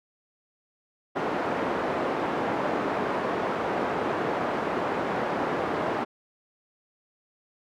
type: band-pass noise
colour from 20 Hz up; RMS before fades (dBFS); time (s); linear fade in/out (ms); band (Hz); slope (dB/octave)
pink; -28; 1.15-6.05; 20; 300 to 1200; 12
effects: none